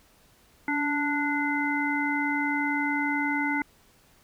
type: harmonic tone with a mistuned harmonic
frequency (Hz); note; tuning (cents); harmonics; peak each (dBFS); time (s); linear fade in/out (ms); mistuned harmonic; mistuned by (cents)
293.7; D4; 0; 1 / 3 / 5 / 7; -28 / -31 / -32 / -29; 0.68-3.62; 2; 1; -40
effects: pink hiss -60 dBFS RMS until 4.23 s